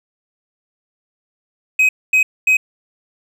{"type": "tone bursts", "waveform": "triangle", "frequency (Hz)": 2528, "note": "D#7", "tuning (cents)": 27, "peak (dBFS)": -8, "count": 3, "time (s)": [1.79, 2.57], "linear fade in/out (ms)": 5, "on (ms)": 100, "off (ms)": 240, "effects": []}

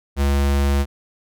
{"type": "tone", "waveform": "square", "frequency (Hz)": 70, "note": "C#2", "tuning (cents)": 18, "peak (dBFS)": -16, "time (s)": [0.16, 0.86], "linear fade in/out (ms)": 50, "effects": []}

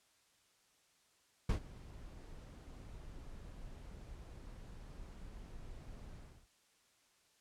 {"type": "noise with ADSR envelope", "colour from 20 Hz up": "brown", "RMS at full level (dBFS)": -30, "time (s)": [1.49, 6.48], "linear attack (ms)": 5, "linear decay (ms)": 99, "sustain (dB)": -21, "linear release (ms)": 290, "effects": ["white hiss -72 dBFS RMS until 7.4 s", "low-pass 9000 Hz 12 dB/octave"]}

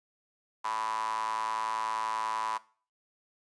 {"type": "tone with high-pass filter", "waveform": "sawtooth", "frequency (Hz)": 110.3, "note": "A2", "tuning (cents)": 5, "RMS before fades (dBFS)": -33, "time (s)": [0.64, 2.58], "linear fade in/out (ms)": 10, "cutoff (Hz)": 1000, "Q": 8.8, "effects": ["noise-tail reverb RT60 0.4 s tail -19 dB re dry", "resampled to 22050 Hz"]}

